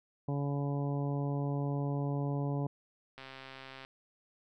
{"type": "harmonic tone", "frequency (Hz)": 141.8, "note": "C#3", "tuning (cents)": 40, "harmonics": [1, 2, 3, 4, 5, 6, 7], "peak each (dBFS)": [-32, -38, -42, -44, -46, -48, -49], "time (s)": [0.28, 2.67], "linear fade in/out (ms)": 5}
{"type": "click train", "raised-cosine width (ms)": 0.3, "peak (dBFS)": -31, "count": 90, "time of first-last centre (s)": [3.18, 3.849], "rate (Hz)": 133}
{"effects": []}